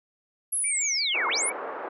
sine linear two-way sweep, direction down then up, 11350 to 871 to 11350 Hz, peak -24 dBFS, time 0.52-1.5 s, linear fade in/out 10 ms, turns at 1.28 s
sine tone with vibrato, 2217 Hz, C#7, in tune, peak -31 dBFS, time 0.64-1.52 s, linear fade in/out 2 ms, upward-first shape sine, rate 5.9 Hz, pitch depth 71 cents each way
pink band-pass noise, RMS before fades -35 dBFS, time 1.14-1.89 s, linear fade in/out 10 ms, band 400 to 1500 Hz, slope 24 dB/octave
effects none

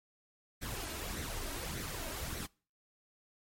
pink noise with flanger, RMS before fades -40 dBFS, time 0.61-2.47 s, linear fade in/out 20 ms, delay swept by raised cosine 0.49 to 3.19 ms, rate 1.7 Hz, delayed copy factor +0.55, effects noise-tail reverb RT60 0.4 s tail -25 dB re dry + MP3 64 kbps

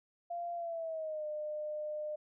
sine tone with pitch glide, 691 to 605 Hz, F5 to D#5, -19 to -49 cents, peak -36 dBFS, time 0.3-2.16 s, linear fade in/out 10 ms, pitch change -230 cents, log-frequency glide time 0.55-1.26 s, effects none

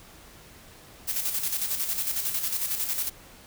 blue noise with tremolo, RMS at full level -27 dBFS, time 1.07-3.1 s, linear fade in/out 20 ms, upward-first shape square, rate 11 Hz, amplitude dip 50%, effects pink hiss -50 dBFS RMS until 3.46 s

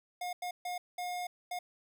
square tone bursts at uneven times, 716 Hz, F5, 43 cents sharp, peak -36 dBFS, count 5, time 0.21-0.33 / 0.42-0.51 / 0.65-0.78 / 0.98-1.27 / 1.51-1.59 s, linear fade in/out 5 ms, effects none

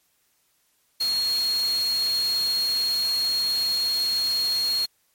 sine tone in noise, 4284 Hz, C8, 40 cents sharp, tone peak -21 dBFS, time 1-4.86 s, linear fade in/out 10 ms, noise white, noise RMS -35 dBFS, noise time 1-4.86 s, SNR +11 dB, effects white hiss -67 dBFS RMS until 5.14 s + MP3 64 kbps

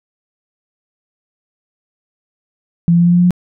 sine tone with pitch steps, 170 / 171.38 / 172.77 / 174.17 / 175.59 / 177.01 / 178.45 Hz, F3 / F3 / F3 / F3 / F3 / F3 / F3, -46 / -32 / -18 / -4 / +10 / +24 / +38 cents, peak -7 dBFS, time 2.88-3.307 s, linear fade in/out 0 ms, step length 61 ms, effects none

